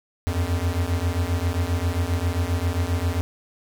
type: beating tone pair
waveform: square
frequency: 83.3 / 90.8 Hz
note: E2 / F#2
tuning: +19 / -32 cents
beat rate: 7.5 Hz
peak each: -25 dBFS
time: 0.27-3.21 s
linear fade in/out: 0 ms
effects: none